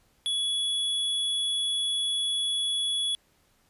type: tone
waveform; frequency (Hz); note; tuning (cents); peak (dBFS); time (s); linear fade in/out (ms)
square; 3385; G#7; +32; -26; 0.26-3.15; 0
effects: pink hiss -66 dBFS RMS until 3.69 s + resampled to 32000 Hz